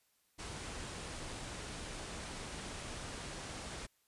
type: low-pass noise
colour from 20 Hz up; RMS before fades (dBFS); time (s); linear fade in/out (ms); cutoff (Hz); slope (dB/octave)
pink; -45; 0.38-3.87; 20; 10000; 96
effects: white hiss -75 dBFS RMS until 4.07 s + resampled to 32000 Hz